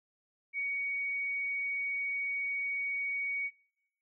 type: tone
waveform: sine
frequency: 2243 Hz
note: C#7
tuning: 20 cents sharp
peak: -31 dBFS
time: 0.53-3.51 s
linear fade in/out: 50 ms
effects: noise-tail reverb RT60 0.8 s tail -21 dB re dry